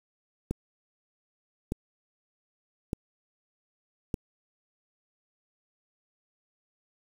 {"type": "click train", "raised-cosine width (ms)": 3, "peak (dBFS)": -16, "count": 4, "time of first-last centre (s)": [0.51, 4.142], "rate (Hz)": 0.826, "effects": ["7-bit"]}